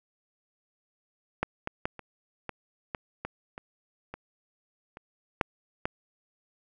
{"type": "clicks", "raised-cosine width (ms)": 0.5, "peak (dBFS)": [-11, -16, -13, -26, -19, -17, -18, -25, -23, -28, -8, -13], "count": 12, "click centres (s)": [1.43, 1.674, 1.855, 1.993, 2.493, 2.948, 3.25, 3.579, 4.14, 4.971, 5.412, 5.855], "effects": []}